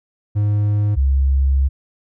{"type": "tone pair in turn", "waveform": ["triangle", "sine"], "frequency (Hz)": [103.83, 67.72], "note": ["G#2", "C#2"], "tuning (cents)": [0, -40], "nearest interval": "perfect fifth", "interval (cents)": 740, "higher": "first", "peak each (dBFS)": -12, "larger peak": "neither", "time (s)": [[0.35, 0.96], [0.96, 1.69]], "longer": "second", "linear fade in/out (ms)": 20, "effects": []}